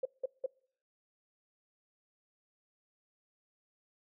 sine tone bursts, 523.3 Hz, C5, in tune, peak -30 dBFS, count 3, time 0.03-0.462 s, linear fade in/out 5 ms, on 24 ms, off 180 ms, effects noise-tail reverb RT60 0.6 s tail -26 dB re dry

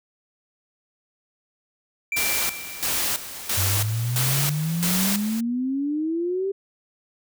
triangle tone with exponential decay, 2349 Hz, D7, in tune, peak -21 dBFS, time 2.12-3.5 s, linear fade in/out 2 ms, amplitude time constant 300 ms
white noise with tremolo, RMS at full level -24 dBFS, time 2.16-5.41 s, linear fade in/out 10 ms, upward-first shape square, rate 1.5 Hz, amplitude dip 75%
sine exponential sweep, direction up, 92.9 to 398 Hz, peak -22 dBFS, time 3.57-6.52 s, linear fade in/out 10 ms
effects none

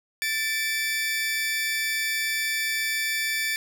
sawtooth tone pair together, 1767.1 / 2314 Hz, A6 / D7, +7 / -26 cents, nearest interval perfect fourth, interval 467 cents, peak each -24 dBFS, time 0.22-3.56 s, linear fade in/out 0 ms, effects none

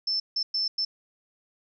sine tone bursts at uneven times, 5300 Hz, E8, 9 cents sharp, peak -24 dBFS, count 4, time 0.07-0.2 / 0.36-0.43 / 0.54-0.68 / 0.78-0.85 s, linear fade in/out 5 ms, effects none

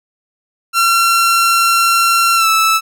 sawtooth tone with pitch glide, 1363 to 1312.8 Hz, F6 to E6, -43 to -8 cents, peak -6 dBFS, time 0.73-2.81 s, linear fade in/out 50 ms, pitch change -65 cents, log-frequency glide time 2.35-2.48 s, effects none

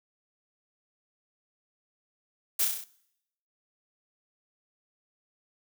blue noise with echo, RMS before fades -26 dBFS, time 2.59-2.65 s, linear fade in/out 5 ms, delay 32 ms, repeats 6, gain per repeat -3 dB, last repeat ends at 2.842 s, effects noise-tail reverb RT60 0.8 s tail -22 dB re dry

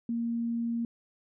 sine tone, 233.1 Hz, A#3, in tune, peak -28 dBFS, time 0.09-0.85 s, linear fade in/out 2 ms, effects none

